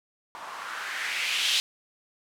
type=noise with low-pass filter sweep; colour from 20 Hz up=violet; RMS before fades=-30 dBFS; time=0.35-1.6 s; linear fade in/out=0 ms; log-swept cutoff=880 to 3600 Hz; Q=2.6; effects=none